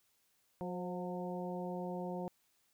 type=harmonic tone with a mistuned harmonic; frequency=180 Hz; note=F#3; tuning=47 cents flat; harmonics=1 / 2 / 3 / 4 / 5; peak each=-41 / -44 / -44 / -47 / -48 dBFS; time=0.61-2.28 s; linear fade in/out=0 ms; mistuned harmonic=3; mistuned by=-28 cents; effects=white hiss -75 dBFS RMS until 2.73 s